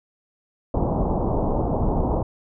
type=low-pass noise; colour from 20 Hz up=pink; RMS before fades=-22 dBFS; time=0.74-2.23 s; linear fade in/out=5 ms; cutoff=960 Hz; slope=48 dB/octave; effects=none